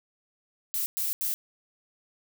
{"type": "noise bursts at uneven times", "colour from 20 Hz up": "violet", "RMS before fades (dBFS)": -29, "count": 3, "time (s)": [[0.74, 0.86], [0.97, 1.13], [1.21, 1.34]], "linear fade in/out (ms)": 0, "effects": []}